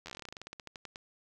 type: slowing click train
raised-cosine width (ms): 0.2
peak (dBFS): -26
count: 22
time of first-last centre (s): 0.06-0.959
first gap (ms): 11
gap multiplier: 1.12
effects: none